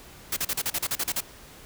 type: noise bursts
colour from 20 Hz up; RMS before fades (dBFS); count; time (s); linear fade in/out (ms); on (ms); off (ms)
white; -27; 11; 0.32-1.206; 5; 46; 38
effects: pink hiss -48 dBFS RMS until 1.65 s